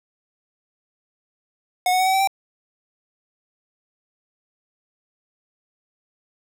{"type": "tone with pitch steps", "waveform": "square", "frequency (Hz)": [729, 739.2, 749.5, 760, 770.6, 781.3], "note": ["F#5", "F#5", "F#5", "F#5", "G5", "G5"], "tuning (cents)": [-26, -2, 22, 46, -30, -6], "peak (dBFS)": -17, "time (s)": [1.86, 2.274], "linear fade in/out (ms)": 2, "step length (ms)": 69, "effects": []}